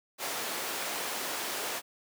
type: high-pass noise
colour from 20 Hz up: pink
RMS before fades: -35 dBFS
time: 0.18-1.82 s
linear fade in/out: 50 ms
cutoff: 450 Hz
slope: 12 dB/octave
effects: none